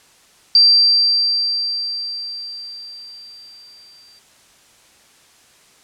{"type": "tone with exponential decay", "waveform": "sine", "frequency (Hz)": 4700, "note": "D8", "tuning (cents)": 1, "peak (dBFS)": -6, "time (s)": [0.55, 4.19], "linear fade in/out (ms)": 2, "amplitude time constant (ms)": 790, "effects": ["white hiss -51 dBFS RMS until 5.83 s", "low-pass 9000 Hz 12 dB/octave"]}